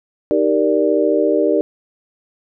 sine chord, Eb major seventh, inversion none, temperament equal, 311.1 / 392 / 466.2 / 587.3 Hz, Eb4 / G4 / Bb4 / D5, 0 / 0 / 0 / 0 cents, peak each -18 dBFS, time 0.31-1.61 s, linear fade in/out 0 ms, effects none

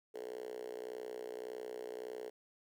5% pulse tone with high-pass filter, 61.74 Hz, B1, in tune, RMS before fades -45 dBFS, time 0.14-2.3 s, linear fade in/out 10 ms, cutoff 430 Hz, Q 7.1, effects 12-bit

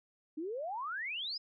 sine exponential sweep, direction up, 293.7 to 5200 Hz, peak -36 dBFS, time 0.37-1.38 s, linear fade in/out 10 ms, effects none

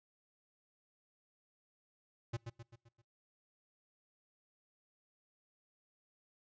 square tone with echo, 116.54 Hz, A#2, in tune, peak -36 dBFS, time 2.33-2.37 s, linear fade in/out 10 ms, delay 130 ms, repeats 5, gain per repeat -6 dB, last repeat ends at 3.02 s, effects noise-tail reverb RT60 0.5 s tail -26 dB re dry + resampled to 16000 Hz

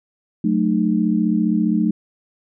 sine chord, D# diminished, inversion first, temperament equal with one note detuned, 185 / 220 / 304.5 Hz, F#3 / A3 / D#4, 0 / 0 / -37 cents, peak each -20 / -18 / -21 dBFS, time 0.44-1.91 s, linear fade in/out 5 ms, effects none

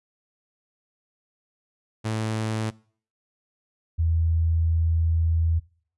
sawtooth / sine tone pair in turn, 110 / 82.12 Hz, A2 / E2, 0 / -6 cents, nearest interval perfect fourth, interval 506 cents, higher first, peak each -21 / -19 dBFS, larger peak second, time 2.04-2.71 / 3.98-5.6 s, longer second, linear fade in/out 20 ms, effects noise-tail reverb RT60 0.5 s tail -23 dB re dry + resampled to 24000 Hz

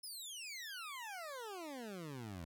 20% pulse exponential sweep, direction down, 5290 to 79.4 Hz, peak -40 dBFS, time 0.03-2.45 s, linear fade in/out 10 ms, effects none

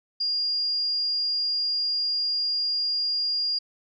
sine tone, 4825 Hz, D8, 46 cents sharp, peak -23 dBFS, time 0.2-3.59 s, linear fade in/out 10 ms, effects none

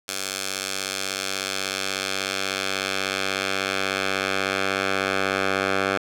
10% pulse tone with band-pass filter sweep, 96.4 Hz, G2, 28 cents flat, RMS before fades -26 dBFS, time 0.08-5.98 s, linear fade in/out 10 ms, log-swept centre 6800 to 1500 Hz, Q 0.73, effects none

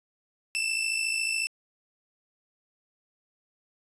sawtooth tone pair together, 2637 / 2691 Hz, E7 / E7, 0 / +35 cents, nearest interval unison, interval 35 cents, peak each -25 / -27 dBFS, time 0.55-1.47 s, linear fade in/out 0 ms, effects resampled to 24000 Hz

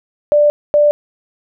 sine tone bursts at uneven times, 590 Hz, D5, 8 cents sharp, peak -7 dBFS, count 2, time 0.32-0.5 / 0.74-0.91 s, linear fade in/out 0 ms, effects none

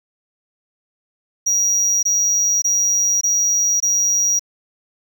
triangle tone bursts, 5750 Hz, F8, 50 cents sharp, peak -13 dBFS, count 5, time 1.46-4.394 s, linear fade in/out 10 ms, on 570 ms, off 21 ms, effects 8-bit

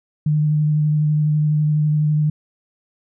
sine tone with vibrato, 151.4 Hz, D#3, 47 cents flat, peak -14 dBFS, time 0.26-2.3 s, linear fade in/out 5 ms, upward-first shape sine, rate 12 Hz, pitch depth 15 cents each way, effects none

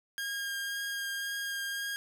sawtooth tone with vibrato, 1619 Hz, G#6, 45 cents flat, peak -30 dBFS, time 0.18-1.96 s, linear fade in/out 0 ms, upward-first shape triangle, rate 1.9 Hz, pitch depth 12 cents each way, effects none

